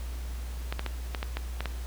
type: clicks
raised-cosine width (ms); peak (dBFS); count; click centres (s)
0.3; -16; 8; 0.725 / 0.794 / 0.863 / 1.148 / 1.229 / 1.37 / 1.606 / 1.657
effects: added 60 Hz sine -33 dBFS peak until 1.86 s + pink hiss -48 dBFS RMS until 1.86 s